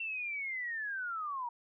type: linear sweep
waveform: sine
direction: down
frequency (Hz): 2716 to 930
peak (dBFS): -35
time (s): 0-1.49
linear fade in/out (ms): 5
effects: none